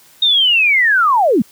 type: linear sweep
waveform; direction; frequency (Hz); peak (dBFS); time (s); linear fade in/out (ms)
sine; down; 3729 to 182.4; -9; 0.22-1.42; 5
effects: white hiss -47 dBFS RMS until 1.51 s + high-pass 80 Hz 12 dB/octave